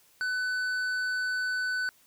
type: tone with tanh clipping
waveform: sine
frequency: 1500 Hz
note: F#6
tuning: 23 cents sharp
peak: -29 dBFS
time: 0.21-1.89 s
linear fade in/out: 0 ms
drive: 9 dB
effects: white hiss -62 dBFS RMS until 2.06 s